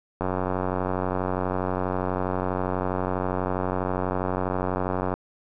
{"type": "click train", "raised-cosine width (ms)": 1, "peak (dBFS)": -12, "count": 456, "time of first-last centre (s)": [0.21, 5.14], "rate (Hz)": 92.3, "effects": []}